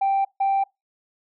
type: tone pair in turn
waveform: sine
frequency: 784 / 784 Hz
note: G5 / G5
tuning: 0 / 0 cents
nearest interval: unison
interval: 0 cents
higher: neither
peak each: -16 dBFS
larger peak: neither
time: 0.01-0.25 / 0.4-0.64 s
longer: neither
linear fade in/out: 10 ms
effects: noise-tail reverb RT60 0.2 s tail -24 dB re dry + tanh soft clip ceiling -16 dBFS